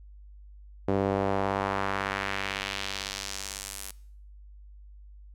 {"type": "tone with band-pass filter sweep", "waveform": "sawtooth", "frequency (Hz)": 98, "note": "G2", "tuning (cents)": 0, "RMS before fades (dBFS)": -31, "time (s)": [0.88, 3.91], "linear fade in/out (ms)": 5, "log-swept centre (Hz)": [430, 11000], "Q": 1.2, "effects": ["noise-tail reverb RT60 0.6 s tail -21 dB re dry", "added 50 Hz sine -46 dBFS peak until 5.34 s"]}